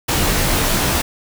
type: noise with comb filter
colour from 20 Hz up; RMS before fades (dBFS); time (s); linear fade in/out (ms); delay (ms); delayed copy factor
pink; -17; 0.08-1.02; 10; 19; -0.7
effects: none